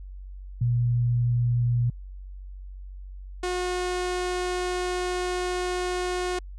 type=tone pair in turn; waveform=sine / sawtooth; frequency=120.4 / 361.5 Hz; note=B2 / F#4; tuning=-44 / -40 cents; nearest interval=octave + perfect fifth; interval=1904 cents; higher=second; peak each=-20 / -22 dBFS; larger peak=first; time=0.61-1.9 / 3.43-6.39 s; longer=second; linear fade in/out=5 ms; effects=added 47 Hz sine -37 dBFS peak until 6.58 s + resampled to 22050 Hz